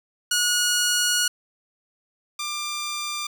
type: tone pair in turn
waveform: 10% pulse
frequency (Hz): 1450 / 1190.5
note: F#6 / D6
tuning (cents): -35 / +23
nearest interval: minor third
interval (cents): 342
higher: first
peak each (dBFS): -11 / -19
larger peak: first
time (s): 0.31-1.28 / 2.39-3.27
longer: first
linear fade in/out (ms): 5
effects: none